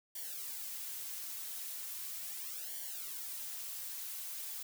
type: noise with flanger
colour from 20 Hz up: blue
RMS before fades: -43 dBFS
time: 0.15-4.63 s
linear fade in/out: 5 ms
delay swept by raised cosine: 0.77 to 4.97 ms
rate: 0.38 Hz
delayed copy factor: -0.9
effects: none